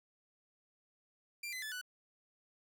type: tone with pitch steps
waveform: sawtooth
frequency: 2372 / 2029 / 1736.4 / 1485.7 Hz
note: D7 / B6 / A6 / F#6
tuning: +17 / +46 / -23 / +7 cents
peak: -37 dBFS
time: 1.43-1.814 s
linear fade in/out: 5 ms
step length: 96 ms
effects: none